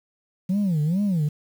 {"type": "tone with vibrato", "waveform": "sine", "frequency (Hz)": 175.2, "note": "F3", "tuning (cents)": 6, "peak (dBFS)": -17, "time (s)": [0.49, 1.29], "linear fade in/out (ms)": 10, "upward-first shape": "sine", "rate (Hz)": 2.3, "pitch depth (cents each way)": 290, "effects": ["tanh soft clip ceiling -18 dBFS", "8-bit"]}